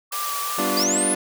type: tone with vibrato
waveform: sine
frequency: 1165 Hz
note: D6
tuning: 14 cents flat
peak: -27 dBFS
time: 0.11-0.85 s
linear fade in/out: 50 ms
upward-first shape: sine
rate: 2.8 Hz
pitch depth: 25 cents each way
type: high-pass noise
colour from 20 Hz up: white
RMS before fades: -29 dBFS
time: 0.12-0.84 s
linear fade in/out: 5 ms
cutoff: 430 Hz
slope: 48 dB/octave
type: chord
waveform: 25% pulse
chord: G dominant seventh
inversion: none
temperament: equal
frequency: 196 / 246.9 / 293.7 / 349.2 Hz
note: G3 / B3 / D4 / F4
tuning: 0 / 0 / 0 / 0 cents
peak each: -25 / -26 / -23 / -25 dBFS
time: 0.58-1.15 s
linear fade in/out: 5 ms
type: linear sweep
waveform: sine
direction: up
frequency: 4572 to 10548 Hz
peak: -20 dBFS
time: 0.77-1.14 s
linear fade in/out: 2 ms
effects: none